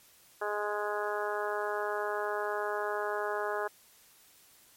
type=harmonic tone; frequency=208.1 Hz; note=G#3; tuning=4 cents sharp; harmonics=2 / 3 / 4 / 5 / 6 / 7 / 8; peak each=-35 / -37 / -38 / -39 / -40 / -40 / -41 dBFS; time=0.41-3.68 s; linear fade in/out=10 ms; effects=white hiss -60 dBFS RMS until 4.76 s + MP3 64 kbps